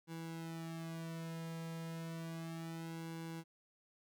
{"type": "tone with flanger", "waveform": "sawtooth", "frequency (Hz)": 164.3, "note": "E3", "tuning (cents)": -5, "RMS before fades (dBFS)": -45, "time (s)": [0.07, 3.44], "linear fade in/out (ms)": 50, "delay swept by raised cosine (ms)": [1.6, 2.7], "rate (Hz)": 0.32, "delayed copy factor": -1, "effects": []}